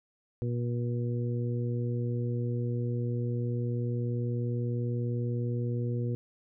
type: harmonic tone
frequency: 120.2 Hz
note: B2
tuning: 46 cents flat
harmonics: 1 / 2 / 3 / 4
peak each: -29 / -37 / -39 / -40 dBFS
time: 0.42-6.15 s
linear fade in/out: 0 ms
effects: none